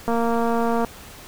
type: click train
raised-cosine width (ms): 1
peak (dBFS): -10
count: 179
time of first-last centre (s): 0.08-0.847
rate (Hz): 232
effects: pink hiss -42 dBFS RMS until 1.27 s